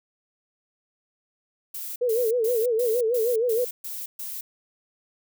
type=noise bursts; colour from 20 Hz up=violet; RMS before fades=-34 dBFS; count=8; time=1.74-4.41 s; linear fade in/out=5 ms; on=220 ms; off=130 ms
type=tone with vibrato; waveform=sine; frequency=467.5 Hz; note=A#4; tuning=5 cents sharp; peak=-20 dBFS; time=2.01-3.65 s; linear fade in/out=10 ms; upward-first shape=sine; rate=6.4 Hz; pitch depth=120 cents each way
effects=none